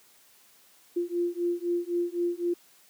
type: beating tone pair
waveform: sine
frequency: 345.9 / 349.8 Hz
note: F4 / F4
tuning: -17 / +3 cents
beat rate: 3.9 Hz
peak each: -29 dBFS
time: 0.96-2.54 s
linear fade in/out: 10 ms
effects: white hiss -59 dBFS RMS until 2.89 s + high-pass 150 Hz 12 dB/octave